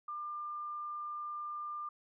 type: tone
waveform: sine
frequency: 1197 Hz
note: D6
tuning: 33 cents sharp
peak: -38 dBFS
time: 0.08-1.89 s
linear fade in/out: 5 ms
effects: none